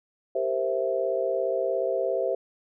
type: chord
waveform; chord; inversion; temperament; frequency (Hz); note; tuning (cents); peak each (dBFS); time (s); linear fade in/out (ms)
sine; C dominant seventh; second; equal; 392 / 466.2 / 523.3 / 659.3; G4 / Bb4 / C5 / E5; 0 / 0 / 0 / 0; -30 / -32 / -27 / -29; 0.35-2.35; 5
effects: none